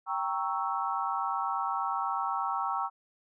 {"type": "chord", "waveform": "sine", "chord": "G diminished seventh", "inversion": "none", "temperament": "equal", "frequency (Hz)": [784, 932.3, 1108.7, 1318.5], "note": ["G5", "Bb5", "Db6", "Fb6"], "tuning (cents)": [0, 0, 0, 0], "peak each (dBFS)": -34, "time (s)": [0.06, 2.9], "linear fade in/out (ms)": 50, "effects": []}